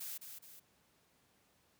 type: noise with echo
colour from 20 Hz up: blue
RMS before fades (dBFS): -44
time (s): 0-0.18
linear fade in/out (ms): 10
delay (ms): 210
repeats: 2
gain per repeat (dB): -6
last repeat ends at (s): 0.6
effects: pink hiss -72 dBFS RMS until 1.79 s + high-pass 80 Hz 12 dB/octave